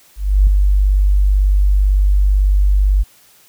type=tone with ADSR envelope; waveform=sine; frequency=49 Hz; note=G1; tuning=in tune; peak=-5 dBFS; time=0.16-3.04 s; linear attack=310 ms; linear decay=3 ms; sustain=-4 dB; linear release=28 ms; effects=white hiss -49 dBFS RMS until 3.48 s